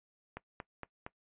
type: click train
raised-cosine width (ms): 0.5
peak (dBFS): -26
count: 4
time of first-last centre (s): 0.37-1.064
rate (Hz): 4.32
effects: noise-tail reverb RT60 0.1 s tail -20 dB re dry + resampled to 8000 Hz